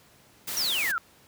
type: noise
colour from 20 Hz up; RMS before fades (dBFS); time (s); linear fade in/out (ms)
white; -33; 0.47-0.92; 10
type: exponential sweep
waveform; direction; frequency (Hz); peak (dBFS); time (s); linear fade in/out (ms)
sine; down; 5920 to 1294; -25; 0.57-0.98; 0
effects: pink hiss -57 dBFS RMS until 1.27 s + high-pass 80 Hz 12 dB/octave